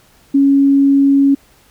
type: tone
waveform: sine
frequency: 277.2 Hz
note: C#4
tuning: in tune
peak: -7 dBFS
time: 0.34-1.35 s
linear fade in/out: 10 ms
effects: pink hiss -50 dBFS RMS until 1.7 s